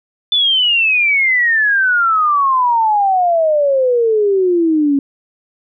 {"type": "exponential sweep", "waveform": "sine", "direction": "down", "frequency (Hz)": [3520, 274], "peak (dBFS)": -10, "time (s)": [0.32, 4.99], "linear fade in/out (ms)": 2, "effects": []}